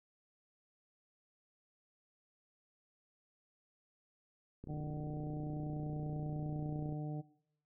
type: click train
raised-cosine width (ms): 3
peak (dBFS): -34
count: 70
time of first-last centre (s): 4.64-6.925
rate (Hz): 30.2
type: harmonic tone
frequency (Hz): 150.6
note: D3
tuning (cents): +44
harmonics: 1 / 2 / 3 / 4 / 5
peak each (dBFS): -39 / -45 / -52 / -53 / -52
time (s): 4.68-7.22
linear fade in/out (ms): 20
effects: noise-tail reverb RT60 0.7 s tail -20 dB re dry